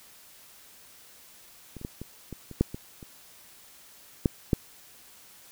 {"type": "clicks", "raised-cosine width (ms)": 3, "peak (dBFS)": [-27, -30, -20, -24, -24, -28, -8, -22, -30, -8, -8], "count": 11, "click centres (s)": [1.767, 1.814, 1.849, 2.016, 2.327, 2.513, 2.61, 2.745, 3.028, 4.258, 4.532], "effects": ["white hiss -53 dBFS RMS until 5.51 s"]}